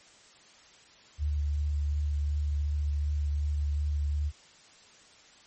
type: tone with vibrato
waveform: sine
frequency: 73.42 Hz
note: D2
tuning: in tune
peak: -26 dBFS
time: 1.18-4.32 s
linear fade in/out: 50 ms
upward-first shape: sine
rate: 2.7 Hz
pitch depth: 14 cents each way
effects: white hiss -56 dBFS RMS until 5.46 s + MP3 32 kbps